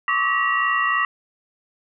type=tone cluster; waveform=sine; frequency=1090 / 1153 / 1273 / 1921 / 2763 Hz; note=C#6 / D6 / D#6 / B6 / F7; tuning=-29 / -32 / +39 / -48 / -19 cents; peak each=-29 / -22 / -27 / -21 / -28 dBFS; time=0.08-1.05 s; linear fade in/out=2 ms; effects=none